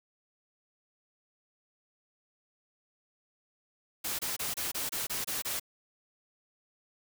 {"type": "noise bursts", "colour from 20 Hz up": "white", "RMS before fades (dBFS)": -34, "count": 9, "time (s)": [4.04, 5.598], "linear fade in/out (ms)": 10, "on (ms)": 150, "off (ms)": 26, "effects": []}